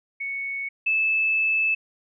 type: tone pair in turn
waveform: sine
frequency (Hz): 2217 / 2620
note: C#7 / E7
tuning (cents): 0 / -11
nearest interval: minor third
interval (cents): 289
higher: second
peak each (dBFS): -27 / -19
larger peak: second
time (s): 0.2-0.69 / 0.86-1.75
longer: second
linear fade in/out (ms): 10
effects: none